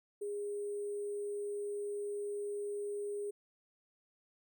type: tone with sample-and-hold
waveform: sine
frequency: 410 Hz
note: G#4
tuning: 22 cents flat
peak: -36 dBFS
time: 0.21-3.31 s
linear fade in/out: 10 ms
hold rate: 8820 Hz
effects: none